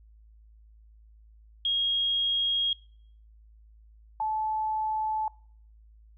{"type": "tone pair in turn", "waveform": "sine", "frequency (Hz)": [3269, 867.6], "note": ["G#7", "A5"], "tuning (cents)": [-28, -25], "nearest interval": "octave + major seventh", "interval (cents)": 2297, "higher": "first", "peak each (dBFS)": [-24, -26], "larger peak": "first", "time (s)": [[1.65, 2.73], [4.2, 5.28]], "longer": "neither", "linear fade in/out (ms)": 2, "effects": ["noise-tail reverb RT60 0.6 s tail -24 dB re dry", "added 54 Hz sine -52 dBFS peak until 6.17 s"]}